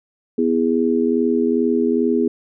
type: chord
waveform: sine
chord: E major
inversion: second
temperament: just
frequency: 247.2 / 329.6 / 412 Hz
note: B3 / E4 / G#4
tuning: +2 / 0 / -14 cents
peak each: -18 / -21 / -19 dBFS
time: 0.38-2.28 s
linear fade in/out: 5 ms
effects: none